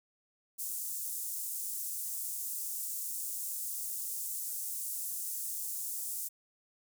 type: high-pass noise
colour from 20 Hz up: pink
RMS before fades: -38 dBFS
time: 0.58-6.29 s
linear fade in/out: 20 ms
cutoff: 7700 Hz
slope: 24 dB/octave
effects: none